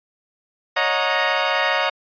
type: chord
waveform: 15% pulse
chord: D# minor seventh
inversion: third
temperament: equal with one note detuned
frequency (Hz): 554.4 / 622.3 / 727.7 / 932.3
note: C#5 / D#5 / F#5 / A#5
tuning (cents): 0 / 0 / -29 / 0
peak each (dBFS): -17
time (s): 0.76-1.9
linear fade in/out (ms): 10
effects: resampled to 11025 Hz